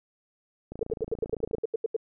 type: click train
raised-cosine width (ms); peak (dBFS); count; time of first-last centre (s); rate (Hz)
2; -25; 25; 0.72-1.583; 27.8
type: tone bursts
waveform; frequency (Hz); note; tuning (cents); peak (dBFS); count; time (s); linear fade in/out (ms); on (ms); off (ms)
sine; 447.4; A4; +29; -23; 12; 0.81-1.965; 5; 22; 81
effects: none